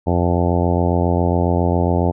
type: harmonic tone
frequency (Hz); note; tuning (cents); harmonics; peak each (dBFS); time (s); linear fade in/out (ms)
87.31; F2; 0; 1 / 2 / 3 / 4 / 5 / 6 / 7 / 8 / 9 / 10; -18 / -21 / -23 / -24 / -25 / -26 / -26 / -27 / -28 / -28; 0.06-2.12; 20
effects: none